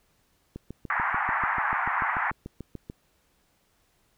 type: click train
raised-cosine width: 3 ms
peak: -24 dBFS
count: 17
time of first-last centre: 0.56-2.899 s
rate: 6.84 Hz
type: band-pass noise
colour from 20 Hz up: pink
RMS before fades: -27 dBFS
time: 0.9-2.31 s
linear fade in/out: 2 ms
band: 810 to 2000 Hz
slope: 48 dB/octave
effects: pink hiss -68 dBFS RMS until 4.17 s